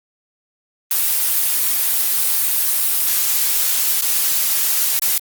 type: noise with dropouts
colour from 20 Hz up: blue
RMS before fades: -17 dBFS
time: 0.91-5.18 s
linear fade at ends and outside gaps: 2 ms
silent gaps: 4.011-4.021 / 4.992-5.02 s
effects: Opus 32 kbps